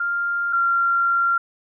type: tone pair in turn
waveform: sine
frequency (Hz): 1396.9 / 1379.3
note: F6 / F6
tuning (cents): 0 / -22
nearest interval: unison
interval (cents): 22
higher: first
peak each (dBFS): -20 / -16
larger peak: second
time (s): 0-0.53 / 0.53-1.38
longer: second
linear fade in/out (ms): 5
effects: none